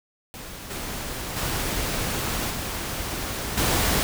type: noise with level steps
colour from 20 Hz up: pink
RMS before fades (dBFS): -38 / -32 / -27 / -30 / -22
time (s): 0.34-4.03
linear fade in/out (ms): 0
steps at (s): 0.7 / 1.36 / 2.5 / 3.57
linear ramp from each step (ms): 10
effects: none